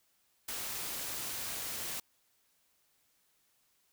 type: noise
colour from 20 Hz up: white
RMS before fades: -39 dBFS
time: 0.48-2 s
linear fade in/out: 5 ms
effects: white hiss -73 dBFS RMS until 3.92 s